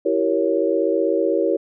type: chord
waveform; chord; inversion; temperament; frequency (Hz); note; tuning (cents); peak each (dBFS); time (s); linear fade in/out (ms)
sine; E diminished seventh; none; equal with one note detuned; 329.6 / 385.5 / 466.2 / 554.4; E4 / G4 / Bb4 / Db5; 0 / -29 / 0 / 0; -22; 0.05-1.57; 10
effects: none